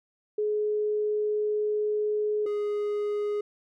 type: tone pair in turn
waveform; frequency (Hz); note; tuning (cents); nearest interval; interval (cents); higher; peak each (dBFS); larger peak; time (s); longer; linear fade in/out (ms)
sine / triangle; 422.1 / 415.3; G#4 / G#4; +28 / 0; unison; 28; first; -24 / -24; neither; 0.38-2.46 / 2.46-3.41; first; 5
effects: none